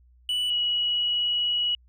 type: tone pair in turn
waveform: triangle / sine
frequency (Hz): 2960 / 2921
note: F#7 / F#7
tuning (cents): 0 / -23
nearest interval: unison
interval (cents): 23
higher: first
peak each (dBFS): -22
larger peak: neither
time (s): 0.29-0.5 / 0.5-1.75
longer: second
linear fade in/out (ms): 2
effects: added 61 Hz sine -54 dBFS peak until 1.88 s